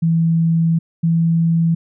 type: tone pair in turn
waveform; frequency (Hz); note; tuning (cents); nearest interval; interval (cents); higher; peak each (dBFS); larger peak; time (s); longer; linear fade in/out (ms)
sine; 164.81 / 165.75; E3 / E3; 0 / +10; unison; 10; second; -12; neither; 0.02-0.79 / 1.03-1.75; first; 10
effects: none